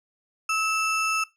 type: ring-modulated tone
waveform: square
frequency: 1975.5 Hz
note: B6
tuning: in tune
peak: -20 dBFS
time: 0.49-1.24 s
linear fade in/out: 5 ms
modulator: 682 Hz
effects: noise-tail reverb RT60 0.2 s tail -18 dB re dry + low-pass 10000 Hz 12 dB/octave